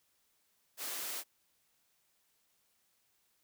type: high-pass noise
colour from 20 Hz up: white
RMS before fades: -40 dBFS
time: 0.77-1.24 s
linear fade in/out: 50 ms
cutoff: 290 Hz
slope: 24 dB/octave
effects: white hiss -75 dBFS RMS until 3.43 s